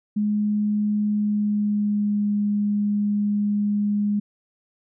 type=tone with pitch glide; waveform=sine; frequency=209.1 to 206.2 Hz; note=G#3 to G#3; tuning=+12 to -12 cents; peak=-19 dBFS; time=0.16-4.2 s; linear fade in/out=10 ms; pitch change=-24 cents; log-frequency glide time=1.07-2.32 s; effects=none